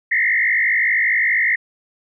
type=tone with frequency modulation; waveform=sine; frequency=1975.5 Hz; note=B6; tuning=in tune; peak=-14 dBFS; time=0.11-1.56 s; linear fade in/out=10 ms; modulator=52.4 Hz; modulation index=3.2; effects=none